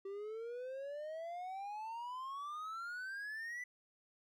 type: exponential sweep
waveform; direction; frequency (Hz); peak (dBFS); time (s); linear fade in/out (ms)
triangle; up; 386.4 to 2000; -40; 0.05-3.64; 5
effects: none